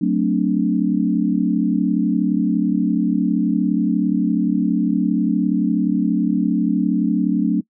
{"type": "chord", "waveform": "sine", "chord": "D dominant seventh", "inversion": "first", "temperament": "equal with one note detuned", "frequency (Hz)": [185, 222.2, 261.6, 293.7], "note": ["F#3", "A3", "C4", "D4"], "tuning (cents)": [0, 17, 0, 0], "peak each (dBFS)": [-20, -20, -23, -20], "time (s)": [0.01, 7.61], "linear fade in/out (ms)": 10, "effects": ["noise-tail reverb RT60 0.1 s tail -23 dB re dry"]}